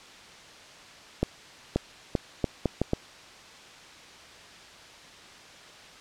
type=accelerating click train; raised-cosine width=2 ms; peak=-10 dBFS; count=7; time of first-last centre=1.23-2.934 s; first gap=530 ms; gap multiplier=0.74; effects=white hiss -48 dBFS RMS until 6 s + low-pass 5000 Hz 12 dB/octave